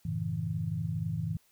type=chord; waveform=sine; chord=F# minor seventh; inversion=none; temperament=equal with one note detuned; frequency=92.5 / 110 / 138.59 / 162.26 Hz; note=F#2 / A2 / C#3 / E3; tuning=0 / 0 / 0 / -27 cents; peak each=-39 / -35 / -39 / -33 dBFS; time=0.05-1.37 s; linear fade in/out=5 ms; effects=white hiss -67 dBFS RMS until 1.51 s

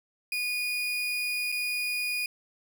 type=tone with dropouts; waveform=35% pulse; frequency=2458 Hz; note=D#7; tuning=22 cents flat; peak=-26 dBFS; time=0.32-2.26 s; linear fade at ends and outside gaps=2 ms; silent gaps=1.519-1.523 s; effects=none

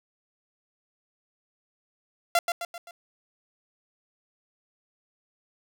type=tone with echo; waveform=sawtooth; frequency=686 Hz; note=F5; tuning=31 cents flat; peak=-15 dBFS; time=2.35-2.39 s; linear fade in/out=2 ms; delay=130 ms; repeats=4; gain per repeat=-6 dB; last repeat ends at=2.91 s; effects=none

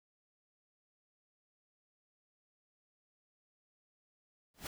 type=noise with exponential growth; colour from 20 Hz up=pink; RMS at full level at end=-37 dBFS; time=4.54-4.67 s; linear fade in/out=2 ms; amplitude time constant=28 ms; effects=none

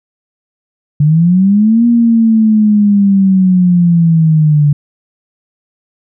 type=linear two-way sweep; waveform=sine; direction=up then down; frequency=144.2 to 238 to 144.2 Hz; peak=-5 dBFS; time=1-4.73 s; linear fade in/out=5 ms; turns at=1.86 s; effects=none

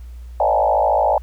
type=tone with frequency modulation; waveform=sine; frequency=719 Hz; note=F#5; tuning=50 cents flat; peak=-13 dBFS; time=0.4-1.18 s; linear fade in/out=2 ms; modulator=54 Hz; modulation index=3.2; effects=added 60 Hz sine -32 dBFS peak until 1.22 s + pink hiss -56 dBFS RMS until 1.22 s

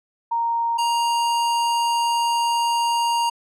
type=tone pair in turn; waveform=sine / square; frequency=930 / 937.6 Hz; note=A#5 / A#5; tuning=-4 / +10 cents; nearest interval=unison; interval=14 cents; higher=second; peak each=-19 dBFS; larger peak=neither; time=0.31-0.78 / 0.78-3.3 s; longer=second; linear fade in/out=10 ms; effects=low-pass 10000 Hz 12 dB/octave

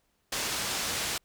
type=low-pass noise; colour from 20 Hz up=white; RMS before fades=-32 dBFS; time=0.32-1.18 s; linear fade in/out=5 ms; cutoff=7100 Hz; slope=12 dB/octave; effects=pink hiss -73 dBFS RMS until 1.24 s

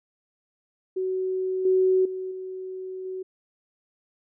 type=tone with level steps; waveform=sine; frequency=374.3 Hz; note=F#4; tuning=20 cents sharp; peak=-24 / -17 / -29 / -32 / -30 dBFS; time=0.96-3.23 s; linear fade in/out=10 ms; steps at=1.65 / 2.05 / 2.31 / 3.05 s; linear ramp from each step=5 ms; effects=none

